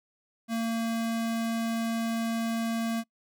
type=tone; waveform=square; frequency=228.1 Hz; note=A#3; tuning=37 cents flat; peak=-28 dBFS; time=0.48-3.04 s; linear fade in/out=50 ms; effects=noise-tail reverb RT60 0.1 s tail -25 dB re dry